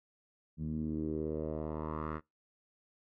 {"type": "tone with low-pass filter sweep", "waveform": "10% pulse", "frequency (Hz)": 77.6, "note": "D#2", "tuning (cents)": -4, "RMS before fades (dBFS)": -37, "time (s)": [0.57, 2.21], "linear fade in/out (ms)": 50, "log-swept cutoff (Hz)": [180, 1500], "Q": 3, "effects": ["noise-tail reverb RT60 0.2 s tail -25 dB re dry"]}